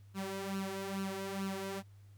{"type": "tone with flanger", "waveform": "sawtooth", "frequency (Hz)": 194.1, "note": "G3", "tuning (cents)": -17, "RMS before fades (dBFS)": -39, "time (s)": [0.14, 1.83], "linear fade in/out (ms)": 50, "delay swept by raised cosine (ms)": [0.71, 3.21], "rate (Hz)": 2.3, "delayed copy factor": 0.7, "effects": ["added 100 Hz sine -54 dBFS peak until 2.17 s", "pink hiss -72 dBFS RMS until 2.17 s"]}